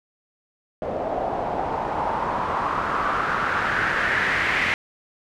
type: noise with low-pass filter sweep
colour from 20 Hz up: white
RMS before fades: -24 dBFS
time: 0.82-4.74 s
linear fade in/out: 0 ms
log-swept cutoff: 620 to 2100 Hz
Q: 3.5
effects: none